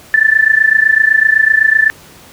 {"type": "tone with amplitude modulation", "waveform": "sine", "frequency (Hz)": 1760, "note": "A6", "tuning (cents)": 0, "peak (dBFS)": -3, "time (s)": [0.14, 1.9], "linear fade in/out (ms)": 0, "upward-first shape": "sine", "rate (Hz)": 27.9, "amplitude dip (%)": 85, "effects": ["pink hiss -39 dBFS RMS until 2.32 s", "high-pass 60 Hz 12 dB/octave"]}